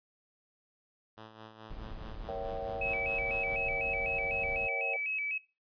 5% pulse tone with tremolo, 110 Hz, A2, in tune, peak -35 dBFS, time 1.17-3.56 s, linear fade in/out 10 ms, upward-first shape sine, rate 4.7 Hz, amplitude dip 60%
brown noise, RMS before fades -44 dBFS, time 1.7-4.67 s, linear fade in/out 5 ms
sine chord, A# diminished seventh, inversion none, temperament equal with one note detuned, 466.2 / 554.4 / 659.3 / 771.4 Hz, A#4 / C#5 / E5 / G5, 0 / 0 / 0 / -28 cents, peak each -41 / -39 / -41 / -40 dBFS, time 2.28-4.97 s, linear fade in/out 10 ms
sine tone with vibrato, 2428 Hz, D#7, 43 cents flat, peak -32 dBFS, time 2.81-5.38 s, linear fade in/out 5 ms, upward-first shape square, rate 4 Hz, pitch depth 96 cents each way
effects noise-tail reverb RT60 0.3 s tail -20 dB re dry + resampled to 11025 Hz

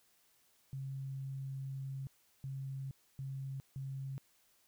sine tone bursts at uneven times, 135.1 Hz, C#3, 44 cents flat, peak -39 dBFS, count 4, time 0.73-2.07 / 2.44-2.91 / 3.19-3.6 / 3.76-4.18 s, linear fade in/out 0 ms, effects white hiss -71 dBFS RMS until 4.67 s

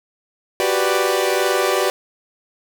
sawtooth chord, G major seventh, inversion third, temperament equal, 370 / 392 / 493.9 / 587.3 Hz, F#4 / G4 / B4 / D5, 0 / 0 / 0 / 0 cents, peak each -18 dBFS, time 0.6-1.9 s, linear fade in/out 0 ms, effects none

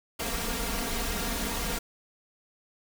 pink noise with comb filter, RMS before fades -31 dBFS, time 0.19-1.79 s, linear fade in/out 10 ms, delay 4.3 ms, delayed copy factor +0.95, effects none

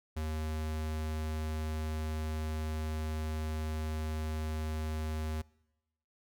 square tone, 78 Hz, D#2, 5 cents sharp, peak -34 dBFS, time 0.16-5.42 s, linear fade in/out 10 ms, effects noise-tail reverb RT60 1.0 s tail -24 dB re dry

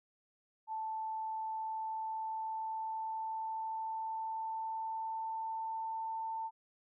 sine tone with pitch glide, 880 to 893.8 Hz, A5 to A5, 0 to +27 cents, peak -36 dBFS, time 0.67-6.51 s, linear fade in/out 50 ms, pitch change +27 cents, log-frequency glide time 1.12-6.34 s, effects none

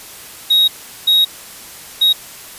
triangle tone bursts at uneven times, 3784 Hz, A#7, 25 cents sharp, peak -7 dBFS, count 3, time 0.5-0.68 / 1.07-1.25 / 2.01-2.13 s, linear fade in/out 10 ms, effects white hiss -35 dBFS RMS until 2.58 s + resampled to 32000 Hz

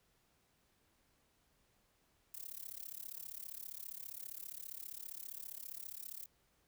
violet noise with amplitude modulation, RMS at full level -44 dBFS, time 2.34-6.26 s, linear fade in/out 5 ms, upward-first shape sine, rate 35 Hz, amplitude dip 100%, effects pink hiss -75 dBFS RMS until 6.67 s

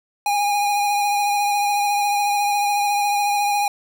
square tone with vibrato, 818 Hz, G#5, 26 cents flat, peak -18 dBFS, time 0.26-3.68 s, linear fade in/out 2 ms, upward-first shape triangle, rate 14 Hz, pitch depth 25 cents each way, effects none

